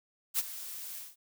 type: noise with ADSR envelope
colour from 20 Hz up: blue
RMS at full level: -27 dBFS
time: 0.34-1.16 s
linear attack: 47 ms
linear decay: 30 ms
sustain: -15 dB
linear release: 190 ms
effects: none